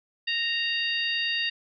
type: harmonic tone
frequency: 929 Hz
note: A#5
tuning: 6 cents flat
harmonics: 2 / 3 / 4 / 5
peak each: -30 / -28 / -32 / -34 dBFS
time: 0.27-1.5 s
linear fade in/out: 10 ms
effects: none